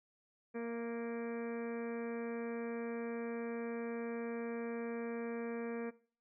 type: harmonic tone with a mistuned harmonic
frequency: 233.1 Hz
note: A#3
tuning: in tune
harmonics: 1 / 2 / 3 / 4 / 5 / 6 / 7 / 8 / 9 / 10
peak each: -41 / -40 / -53 / -56 / -56 / -60 / -55 / -58 / -63 / -57 dBFS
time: 0.54-5.91 s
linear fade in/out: 20 ms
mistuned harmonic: 3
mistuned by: -20 cents
effects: noise-tail reverb RT60 0.4 s tail -18 dB re dry